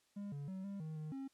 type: tone with pitch steps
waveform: triangle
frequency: 202.3 / 142.5 / 189.3 / 198.9 / 157.1 / 154.4 / 270.1 Hz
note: G#3 / C#3 / F#3 / G3 / D#3 / D#3 / C#4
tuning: -45 / +48 / +40 / +25 / +17 / -13 / -45 cents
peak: -40 dBFS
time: 0.16-1.28 s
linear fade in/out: 10 ms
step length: 160 ms
effects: white hiss -75 dBFS RMS until 1.33 s + low-pass 9000 Hz 12 dB/octave